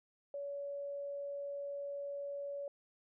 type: tone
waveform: sine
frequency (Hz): 566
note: C#5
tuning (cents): +36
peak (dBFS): -39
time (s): 0.34-2.68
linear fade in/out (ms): 2
effects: none